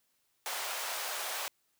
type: high-pass noise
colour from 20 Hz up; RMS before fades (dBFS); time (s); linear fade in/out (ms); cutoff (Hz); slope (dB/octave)
pink; -37; 0.46-1.48; 0; 610; 24
effects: white hiss -75 dBFS RMS until 1.79 s